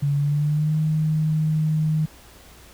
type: tone with pitch glide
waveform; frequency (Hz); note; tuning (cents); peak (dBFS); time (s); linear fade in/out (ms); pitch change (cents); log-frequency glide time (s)
sine; 142.6 to 155.51; C#3 to D#3; +49 to -1; -18; 0.02-2.06; 10; +150; 0.16-0.77
effects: added 60 Hz sine -51 dBFS peak until 2.73 s + pink hiss -48 dBFS RMS until 2.73 s